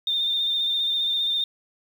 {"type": "tone with vibrato", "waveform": "sine", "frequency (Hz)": 3621, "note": "A7", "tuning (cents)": 49, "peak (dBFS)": -21, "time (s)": [0.07, 1.44], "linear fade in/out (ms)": 2, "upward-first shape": "sine", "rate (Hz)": 15, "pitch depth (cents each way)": 30, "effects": ["8-bit"]}